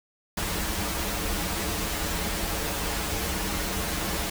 pink noise with comb filter, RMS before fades -29 dBFS, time 0.37-4.3 s, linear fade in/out 5 ms, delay 7.9 ms, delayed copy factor -0.95, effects none

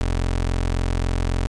25% pulse tone, 43.65 Hz, F1, in tune, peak -16 dBFS, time 0.01-1.47 s, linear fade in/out 0 ms, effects resampled to 22050 Hz

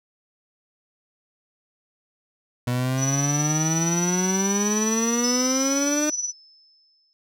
30% pulse exponential sweep, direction up, 121.6 to 304 Hz, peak -19 dBFS, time 2.67-6.1 s, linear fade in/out 5 ms
sine tone with tremolo, 5920 Hz, F#8, in tune, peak -21 dBFS, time 2.97-6.33 s, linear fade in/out 50 ms, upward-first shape triangle, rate 19 Hz, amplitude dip 75%
sine tone with exponential decay, 5250 Hz, E8, 8 cents flat, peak -24 dBFS, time 5.24-7.13 s, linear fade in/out 0 ms, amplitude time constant 410 ms
effects none

